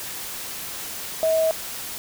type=tone in noise; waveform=sine; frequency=642 Hz; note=E5; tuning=46 cents flat; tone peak=-17 dBFS; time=1.23-1.51 s; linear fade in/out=0 ms; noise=white; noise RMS=-33 dBFS; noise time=0-1.98 s; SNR=+13 dB; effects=none